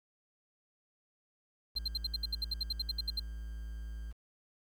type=tone; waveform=triangle; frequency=55.3 Hz; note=A1; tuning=9 cents sharp; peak=-37 dBFS; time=1.75-4.13 s; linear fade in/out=20 ms
type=tone bursts; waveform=triangle; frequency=4146 Hz; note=C8; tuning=17 cents flat; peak=-29 dBFS; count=16; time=1.76-3.197 s; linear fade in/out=5 ms; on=27 ms; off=67 ms
effects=tanh soft clip ceiling -25 dBFS + 10-bit

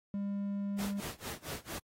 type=tone; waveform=triangle; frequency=200.4 Hz; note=G3; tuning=38 cents sharp; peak=-31 dBFS; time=0.14-1 s; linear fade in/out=0 ms
type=noise with tremolo; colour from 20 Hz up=pink; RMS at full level=-40 dBFS; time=0.78-1.79 s; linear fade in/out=10 ms; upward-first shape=sine; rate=4.4 Hz; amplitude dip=95%
effects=high-pass 60 Hz 12 dB/octave + AAC 48 kbps

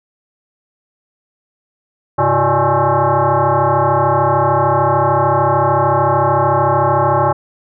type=tone with frequency modulation; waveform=sine; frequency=136.2 Hz; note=C#3; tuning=30 cents flat; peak=-10 dBFS; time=2.18-7.33 s; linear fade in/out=10 ms; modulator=239 Hz; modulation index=4.5; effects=none

